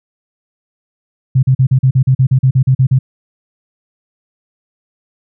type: tone bursts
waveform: sine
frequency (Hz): 130.81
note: C3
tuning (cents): 0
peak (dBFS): -6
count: 14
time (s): 1.35-2.99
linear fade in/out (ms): 10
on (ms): 80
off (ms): 40
effects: none